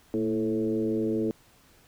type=tone with frequency modulation; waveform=sine; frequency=331.4 Hz; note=E4; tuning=9 cents sharp; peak=-24 dBFS; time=0.14-1.31 s; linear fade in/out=0 ms; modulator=105 Hz; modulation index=1.3; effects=pink hiss -59 dBFS RMS until 1.87 s